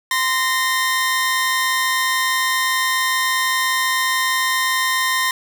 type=tone pair together; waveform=sawtooth; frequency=1035.5 / 1845 Hz; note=C6 / A#6; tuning=-18 / -18 cents; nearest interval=minor seventh; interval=1000 cents; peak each=-16 dBFS; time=0.11-5.31 s; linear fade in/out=2 ms; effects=none